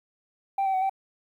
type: tone with pitch steps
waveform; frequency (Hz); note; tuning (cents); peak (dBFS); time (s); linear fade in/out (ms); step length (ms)
sine; 784 / 770 / 752 / 774; G5 / G5 / F#5 / G5; 0 / -31 / +28 / -22; -20; 0.58-0.896; 5; 79
effects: tanh soft clip ceiling -21 dBFS + 10-bit